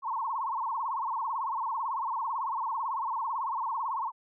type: tone with vibrato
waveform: sine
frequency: 991 Hz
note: B5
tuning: 6 cents sharp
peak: -29 dBFS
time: 0.02-4.12 s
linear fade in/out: 50 ms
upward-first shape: sine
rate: 18 Hz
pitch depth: 200 cents each way
effects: none